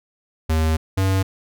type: tone pair in turn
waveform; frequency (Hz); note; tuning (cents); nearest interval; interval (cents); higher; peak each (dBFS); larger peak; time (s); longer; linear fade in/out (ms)
square; 79.5 / 95.72; D#2 / G2; +38 / -41; minor third; 321; second; -17; neither; 0.49-0.77 / 0.97-1.23; first; 10
effects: none